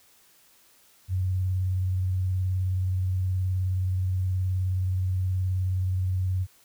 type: tone with vibrato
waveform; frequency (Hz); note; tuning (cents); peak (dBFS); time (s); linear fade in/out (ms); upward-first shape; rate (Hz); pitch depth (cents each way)
sine; 92.8; F#2; +6; -23; 1.08-6.47; 50; triangle; 19; 34
effects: white hiss -59 dBFS RMS until 6.64 s